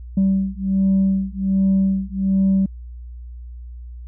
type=beating tone pair; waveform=sine; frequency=192.2 / 193.5 Hz; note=G3 / G3; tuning=-34 / -22 cents; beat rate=1.3 Hz; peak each=-17 dBFS; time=0.17-2.66 s; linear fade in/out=5 ms; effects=tanh soft clip ceiling -11 dBFS + added 60 Hz sine -32 dBFS peak until 4.07 s